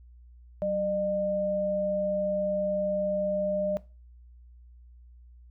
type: tone pair together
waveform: sine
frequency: 190 / 604.7 Hz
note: F#3 / D#5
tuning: +46 / -50 cents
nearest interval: octave + minor sixth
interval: 2004 cents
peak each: -34 / -26 dBFS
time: 0.62-3.77 s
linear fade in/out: 0 ms
effects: noise-tail reverb RT60 0.3 s tail -19 dB re dry + added 60 Hz sine -49 dBFS peak until 5.5 s